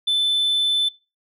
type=tone; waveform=sine; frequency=3520 Hz; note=A7; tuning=in tune; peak=-14 dBFS; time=0.07-0.89 s; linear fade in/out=10 ms; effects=noise-tail reverb RT60 0.3 s tail -24 dB re dry + tanh soft clip ceiling -16 dBFS